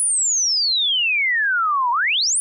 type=exponential two-way sweep; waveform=sine; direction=down then up; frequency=10110 to 932.3 to 10110 Hz; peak=-16 dBFS; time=0-2.4 s; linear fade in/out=0 ms; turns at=1.91 s; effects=none